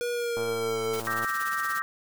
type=tone with pitch glide; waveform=square; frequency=481 to 446.2 Hz; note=B4 to A4; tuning=-46 to +24 cents; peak=-28 dBFS; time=0.01-1 s; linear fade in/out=0 ms; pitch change=-130 cents; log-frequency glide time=0.12-0.81 s
type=click train; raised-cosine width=1 ms; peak=-23 dBFS; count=100; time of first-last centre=0.37-1.246 s; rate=113 Hz
type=noise with tremolo; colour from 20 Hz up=white; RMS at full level=-38 dBFS; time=0.93-1.8 s; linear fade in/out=5 ms; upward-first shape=sine; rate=17 Hz; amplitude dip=65%
type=chord; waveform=sine; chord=E half-diminished seventh; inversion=third; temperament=equal; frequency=1174.7 / 1318.5 / 1568 / 1864.7 Hz; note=D6 / E6 / G6 / Bb6; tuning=0 / 0 / 0 / 0 cents; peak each=-32 dBFS; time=1.07-1.82 s; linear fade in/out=0 ms
effects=none